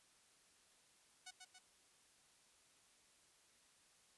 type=tone with echo; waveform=5% pulse; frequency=740 Hz; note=F#5; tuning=in tune; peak=-40 dBFS; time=1.26-1.31 s; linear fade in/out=10 ms; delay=140 ms; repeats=2; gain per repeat=-4 dB; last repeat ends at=1.59 s; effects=white hiss -71 dBFS RMS until 4.17 s + resampled to 24000 Hz